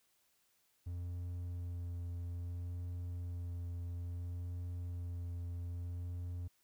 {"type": "tone with vibrato", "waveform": "triangle", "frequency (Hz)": 87.31, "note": "F2", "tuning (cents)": 0, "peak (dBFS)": -37, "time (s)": [0.86, 6.48], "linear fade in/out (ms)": 10, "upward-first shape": "sine", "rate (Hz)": 0.6, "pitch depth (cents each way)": 13, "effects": ["white hiss -75 dBFS RMS until 6.63 s"]}